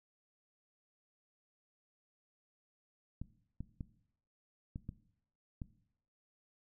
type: clicks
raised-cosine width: 5 ms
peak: -29 dBFS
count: 6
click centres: 3.216 / 3.606 / 3.808 / 4.759 / 4.891 / 5.618 s
effects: noise-tail reverb RT60 0.7 s tail -17 dB re dry